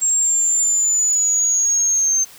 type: linear sweep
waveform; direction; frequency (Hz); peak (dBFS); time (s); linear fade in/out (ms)
sine; down; 7540 to 6272; -14; 0.01-2.25; 20
effects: white hiss -43 dBFS RMS until 2.38 s